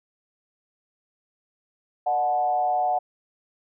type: tone with frequency modulation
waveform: sine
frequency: 734 Hz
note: F#5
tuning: 14 cents flat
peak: -20 dBFS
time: 2.06-2.99 s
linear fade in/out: 10 ms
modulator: 135 Hz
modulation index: 0.64
effects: none